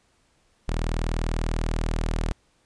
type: tone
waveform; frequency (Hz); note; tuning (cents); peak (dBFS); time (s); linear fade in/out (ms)
sawtooth; 40.13; E1; -46; -20; 0.68-2.32; 0
effects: pink hiss -65 dBFS RMS until 2.65 s + resampled to 22050 Hz